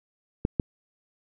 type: clicks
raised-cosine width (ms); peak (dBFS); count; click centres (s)
3; -10; 2; 0.451 / 0.598
effects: none